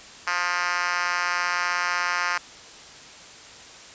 5% pulse tone with high-pass filter, 176.8 Hz, F3, 22 cents sharp, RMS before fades -25 dBFS, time 0.27-2.38 s, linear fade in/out 2 ms, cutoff 1200 Hz, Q 1.4, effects white hiss -44 dBFS RMS until 3.94 s + resampled to 16000 Hz

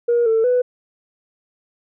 sine tone with pitch steps, 475 / 447.5 / 496.4 Hz, A#4 / A4 / B4, +33 / +29 / +9 cents, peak -12 dBFS, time 0.08-0.62 s, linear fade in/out 10 ms, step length 180 ms, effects tanh soft clip ceiling -10 dBFS

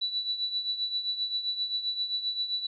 sine tone with tremolo, 3951 Hz, B7, in tune, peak -25 dBFS, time 0.01-2.67 s, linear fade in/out 10 ms, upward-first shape triangle, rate 7.6 Hz, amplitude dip 75%, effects none

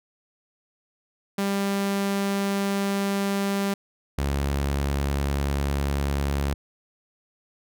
sawtooth tone pair in turn, 198.3 / 70.11 Hz, G3 / C#2, +20 / +20 cents, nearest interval octave + tritone, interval 1800 cents, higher first, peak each -19 dBFS, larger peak neither, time 1.38-3.74 / 4.18-6.54 s, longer neither, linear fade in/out 5 ms, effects none

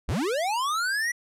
square linear sweep, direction up, 39.9 to 1968 Hz, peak -25 dBFS, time 0.08-1.12 s, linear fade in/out 10 ms, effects low-pass 11000 Hz 12 dB/octave

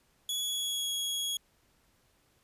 sawtooth tone with pitch glide, 3381 to 3327 Hz, G#7 to G#7, +30 to +2 cents, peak -28 dBFS, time 0.29-1.37 s, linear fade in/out 2 ms, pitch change -28 cents, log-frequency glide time 0.4-0.91 s, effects pink hiss -69 dBFS RMS until 2.43 s + resampled to 32000 Hz

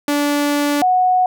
sawtooth / sine tone pair in turn, 290 / 735.4 Hz, D4 / F#5, -22 / -11 cents, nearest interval octave + major third, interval 1611 cents, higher second, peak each -11 dBFS, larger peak neither, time 0.08-0.82 / 0.82-1.26 s, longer first, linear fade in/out 2 ms, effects none

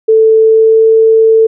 sine tone with pitch glide, 442.1 to 445.4 Hz, A4 to A4, +8 to +21 cents, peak -3 dBFS, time 0.08-1.47 s, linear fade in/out 10 ms, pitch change +13 cents, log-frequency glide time 0.39-0.88 s, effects none

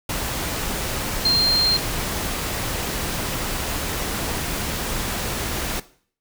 sine tone in noise, 4186 Hz, C8, in tune, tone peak -15 dBFS, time 1.25-1.77 s, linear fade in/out 5 ms, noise pink, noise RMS -26 dBFS, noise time 0.09-5.8 s, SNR +8 dB, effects noise-tail reverb RT60 0.5 s tail -17 dB re dry

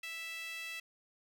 sawtooth tone with high-pass filter, 659.3 Hz, E5, in tune, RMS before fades -43 dBFS, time 0.03-0.8 s, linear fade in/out 5 ms, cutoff 2400 Hz, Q 5.4, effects none

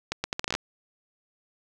accelerating click train, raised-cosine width 0.2 ms, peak -10 dBFS, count 10, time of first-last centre 0.12-0.551 s, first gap 120 ms, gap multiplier 0.74, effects none

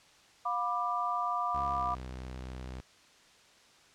sine chord, B diminished, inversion second, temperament just, 711.2 / 987.8 / 1185.3 Hz, F5 / B5 / D6, +31 / 0 / +16 cents, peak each -35 / -35 / -32 dBFS, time 0.45-1.95 s, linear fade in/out 10 ms
sawtooth tone with pitch glide, 68.6 to 63.64 Hz, C#2 to C2, -17 to -47 cents, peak -36 dBFS, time 1.54-2.81 s, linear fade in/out 10 ms, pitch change -130 cents, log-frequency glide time 1.74-1.86 s
effects white hiss -60 dBFS RMS until 3.94 s + low-pass 6000 Hz 12 dB/octave

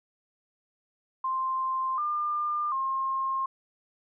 sine tone with pitch steps, 1048 / 1201 / 1067 Hz, C6 / D6 / C6, +2 / +38 / +34 cents, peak -26 dBFS, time 1.24-3.46 s, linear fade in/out 5 ms, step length 740 ms, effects none

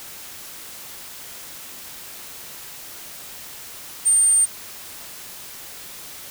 sine tone, 8770 Hz, C#9, 20 cents flat, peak -13 dBFS, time 4.05-4.46 s, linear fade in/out 20 ms, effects white hiss -38 dBFS RMS until 6.3 s

